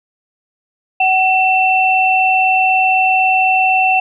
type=tone pair together; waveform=sine; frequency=753.7 / 2686 Hz; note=F#5 / E7; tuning=+32 / +32 cents; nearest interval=octave + minor seventh; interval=2200 cents; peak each=-12 / -13 dBFS; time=1-4 s; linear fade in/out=5 ms; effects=none